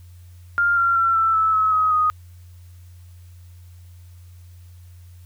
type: tone with pitch steps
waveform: sine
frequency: 1400 / 1376.7 / 1353.9 / 1331.4 / 1309.3 / 1287.5 / 1266.1 / 1245.1 Hz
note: F6 / F6 / E6 / E6 / E6 / E6 / D#6 / D#6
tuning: +4 / -25 / +46 / +17 / -12 / -41 / +30 / +1 cents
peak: -15 dBFS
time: 0.58-2.1 s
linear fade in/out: 0 ms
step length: 190 ms
effects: added 88 Hz sine -41 dBFS peak until 5.25 s + white hiss -59 dBFS RMS until 5.25 s